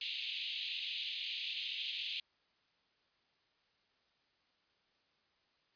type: band-pass noise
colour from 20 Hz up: pink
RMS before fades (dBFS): -41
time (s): 0.01-2.2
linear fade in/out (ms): 2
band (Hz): 2600 to 4100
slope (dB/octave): 48
effects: white hiss -75 dBFS RMS until 5.75 s + resampled to 11025 Hz